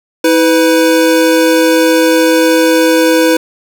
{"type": "tone pair together", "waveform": "square", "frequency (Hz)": [322.2, 499.1], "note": ["E4", "B4"], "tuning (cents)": [-39, 18], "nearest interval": "minor sixth", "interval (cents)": 757, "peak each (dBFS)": -10, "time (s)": [0.24, 3.37], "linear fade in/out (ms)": 5, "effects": []}